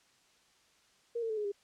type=tone with pitch steps; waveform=sine; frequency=470 / 452.4 / 435.5 / 419.2 / 403.5 Hz; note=A#4 / A4 / A4 / G#4 / G#4; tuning=+14 / +48 / -18 / +16 / -50 cents; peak=-32 dBFS; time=1.15-1.52 s; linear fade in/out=10 ms; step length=74 ms; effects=white hiss -67 dBFS RMS until 1.63 s + low-pass 7000 Hz 12 dB/octave